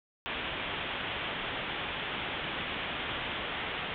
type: low-pass noise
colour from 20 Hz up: white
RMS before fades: -36 dBFS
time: 0.26-3.94 s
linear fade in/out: 0 ms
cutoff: 3500 Hz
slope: 96 dB/octave
effects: none